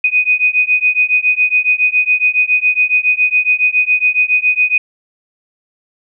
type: beating tone pair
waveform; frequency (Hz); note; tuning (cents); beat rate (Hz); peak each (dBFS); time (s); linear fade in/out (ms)
sine; 2489 / 2496.2; D#7 / D#7; 0 / +5; 7.2; -13; 0.04-4.78; 5
effects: none